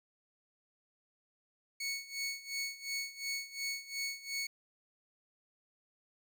20% pulse tone with tremolo, 2216 Hz, C#7, 1 cent flat, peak -29 dBFS, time 1.8-4.47 s, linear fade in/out 5 ms, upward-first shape sine, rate 2.8 Hz, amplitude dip 85%, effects none

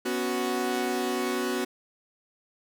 sawtooth chord, B suspended second, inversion none, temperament equal, 246.9 / 277.2 / 370 Hz, B3 / C#4 / F#4, 0 / 0 / 0 cents, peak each -27 / -30 / -25 dBFS, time 0.05-1.65 s, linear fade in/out 10 ms, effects none

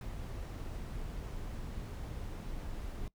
brown noise, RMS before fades -41 dBFS, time 0.01-3.08 s, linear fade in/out 2 ms, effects noise-tail reverb RT60 0.1 s tail -22 dB re dry

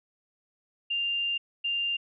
sine tone pair in turn, 2794 / 2794 Hz, F7 / F7, 0 / 0 cents, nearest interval unison, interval 0 cents, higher neither, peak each -26 dBFS, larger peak neither, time 0.9-1.38 / 1.64-1.97 s, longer first, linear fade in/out 10 ms, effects none

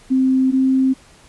sine tone pair in turn, 261.6 / 263.3 Hz, C4 / C4, 0 / +11 cents, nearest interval unison, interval 11 cents, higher second, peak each -12 dBFS, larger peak neither, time 0.1-0.52 / 0.52-0.94 s, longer neither, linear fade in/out 20 ms, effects pink hiss -48 dBFS RMS until 1.28 s + resampled to 24000 Hz

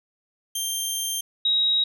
15% pulse / sine tone pair in turn, 3167 / 3810 Hz, G7 / A#7, +17 / +37 cents, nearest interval minor third, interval 320 cents, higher second, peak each -18 dBFS, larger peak neither, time 0.55-1.21 / 1.45-1.84 s, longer first, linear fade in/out 5 ms, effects none

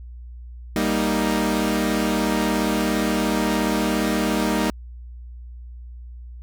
sawtooth chord, Eb major, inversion first, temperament equal, 196 / 233.1 / 311.1 Hz, G3 / Bb3 / Eb4, 0 / 0 / 0 cents, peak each -20 dBFS, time 0.76-4.7 s, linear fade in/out 0 ms, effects added 60 Hz sine -35 dBFS peak until 6.42 s

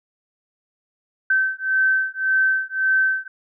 sine beating tone pair, 1542 / 1543.8 Hz, G6 / G6, -29 / -27 cents, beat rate 1.8 Hz, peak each -20 dBFS, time 1.3-3.28 s, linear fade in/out 5 ms, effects none

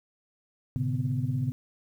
sine tone cluster, 110 / 130.6 / 147.2 / 250.1 Hz, A2 / C3 / D3 / B3, 0 / -3 / +4 / +22 cents, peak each -32 / -28 / -33 / -34 dBFS, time 0.76-1.52 s, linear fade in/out 0 ms, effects tanh soft clip ceiling -15 dBFS + 10-bit

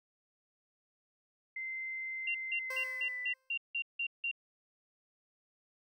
sine tone with pitch glide, 2076 to 1990.3 Hz, C7 to B6, -14 to +13 cents, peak -37 dBFS, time 1.56-3.34 s, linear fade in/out 5 ms, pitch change -73 cents, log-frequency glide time 2.56-3.17 s
sine tone bursts, 2766 Hz, F7, 17 cents flat, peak -32 dBFS, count 9, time 2.27-4.314 s, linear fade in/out 5 ms, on 76 ms, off 170 ms
15% pulse tone with exponential decay, 523.3 Hz, C5, in tune, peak -34 dBFS, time 2.7-3.53 s, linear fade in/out 5 ms, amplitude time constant 180 ms
effects none

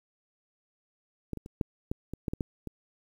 clicks, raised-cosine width 3 ms, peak -20 / -25 / -30 / -15 / -18 / -23 / -17 / -19 / -17 / -24 dBFS, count 10, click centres 1.333 / 1.373 / 1.461 / 1.612 / 1.915 / 2.136 / 2.282 / 2.335 / 2.408 / 2.673 s, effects 9-bit

